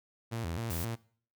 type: tone with vibrato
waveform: sawtooth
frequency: 98 Hz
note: G2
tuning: in tune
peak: -30 dBFS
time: 0.31-0.96 s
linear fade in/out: 20 ms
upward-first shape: square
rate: 3.8 Hz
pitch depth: 280 cents each way
type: noise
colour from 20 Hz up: blue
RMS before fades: -40 dBFS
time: 0.7-0.85 s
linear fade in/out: 5 ms
effects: noise-tail reverb RT60 0.5 s tail -21 dB re dry